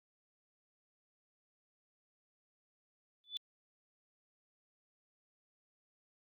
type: tone with exponential growth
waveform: sine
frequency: 3483 Hz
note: A7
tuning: 18 cents flat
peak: -33 dBFS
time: 3.24-3.37 s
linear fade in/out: 0 ms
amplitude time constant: 28 ms
effects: Opus 48 kbps